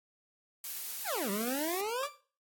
blue noise, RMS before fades -39 dBFS, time 0.64-1.81 s, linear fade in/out 2 ms
25% pulse exponential two-way sweep, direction down then up, 947 to 190.5 to 594 Hz, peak -29 dBFS, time 1.04-2.09 s, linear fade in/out 50 ms, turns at 1.3 s
40% pulse tone with exponential decay, 1174.7 Hz, D6, in tune, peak -32 dBFS, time 2.03-2.21 s, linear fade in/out 2 ms, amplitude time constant 39 ms
effects noise-tail reverb RT60 0.4 s tail -18 dB re dry + AAC 64 kbps

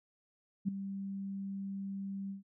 sine tone with ADSR envelope, 196 Hz, G3, in tune, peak -26 dBFS, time 0.65-2.43 s, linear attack 33 ms, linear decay 6 ms, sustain -11 dB, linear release 130 ms, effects none

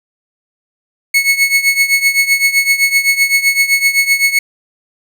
40% pulse tone with tremolo, 2200 Hz, C#7, 14 cents flat, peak -5 dBFS, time 1.14-4.39 s, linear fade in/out 5 ms, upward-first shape triangle, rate 7.8 Hz, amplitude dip 85%, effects none

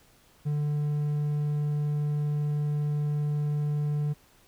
triangle tone, 147.9 Hz, D3, 13 cents sharp, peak -23 dBFS, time 0.45-4.14 s, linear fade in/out 20 ms, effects pink hiss -60 dBFS RMS until 4.47 s

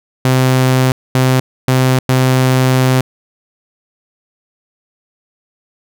sawtooth tone bursts at uneven times, 129.4 Hz, C3, 19 cents flat, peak -5 dBFS, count 4, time 0.25-0.92 / 1.15-1.4 / 1.68-1.99 / 2.09-3.01 s, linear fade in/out 2 ms, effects none

